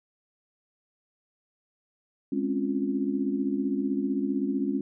sine chord, Db major seventh, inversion second, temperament equal, 207.7 / 261.6 / 277.2 / 349.2 Hz, Ab3 / C4 / Db4 / F4, 0 / 0 / 0 / 0 cents, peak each -31 / -31 / -28 / -34 dBFS, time 2.32-4.81 s, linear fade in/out 5 ms, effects none

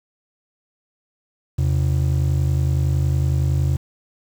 triangle ring-modulated tone, 107.3 Hz, A2, 43 cents flat, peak -11 dBFS, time 1.58-3.77 s, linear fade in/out 10 ms, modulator 25.4 Hz, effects 7-bit

